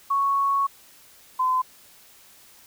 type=tone pair in turn; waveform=sine; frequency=1108.7 / 1023.1 Hz; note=C#6 / C6; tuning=0 / -39 cents; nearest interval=minor second; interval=139 cents; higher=first; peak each=-19 dBFS; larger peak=neither; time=0.1-0.67 / 1.39-1.62 s; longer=first; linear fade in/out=10 ms; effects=white hiss -52 dBFS RMS until 2.66 s